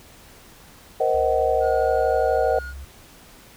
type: chord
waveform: sine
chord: C half-diminished seventh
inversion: third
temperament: just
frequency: 470.9 / 523.3 / 627.9 / 753.5 Hz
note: Bb4 / C5 / Eb5 / Gb5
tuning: +18 / 0 / +16 / +31 cents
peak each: -23 dBFS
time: 1-2.59 s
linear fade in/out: 5 ms
type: tone with vibrato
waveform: sine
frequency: 66.7 Hz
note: C2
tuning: 34 cents sharp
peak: -33 dBFS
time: 1.14-2.85 s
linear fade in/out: 5 ms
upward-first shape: square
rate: 4.4 Hz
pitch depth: 32 cents each way
type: tone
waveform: triangle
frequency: 1436 Hz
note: F6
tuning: 48 cents sharp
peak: -32 dBFS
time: 1.6-2.74 s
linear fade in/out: 50 ms
effects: pink hiss -48 dBFS RMS until 3.56 s